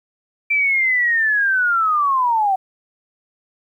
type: linear sweep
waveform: sine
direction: down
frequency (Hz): 2349 to 745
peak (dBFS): -14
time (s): 0.5-2.56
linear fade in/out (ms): 10
effects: 9-bit